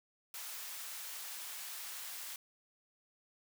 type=high-pass noise; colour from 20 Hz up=white; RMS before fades=-45 dBFS; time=0.34-2.36 s; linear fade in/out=2 ms; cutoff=830 Hz; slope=12 dB/octave; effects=none